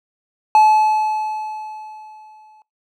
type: tone with exponential decay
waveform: triangle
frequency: 861 Hz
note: A5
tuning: 38 cents flat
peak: -5 dBFS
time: 0.55-2.62 s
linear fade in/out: 1 ms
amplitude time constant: 450 ms
effects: noise-tail reverb RT60 0.2 s tail -24 dB re dry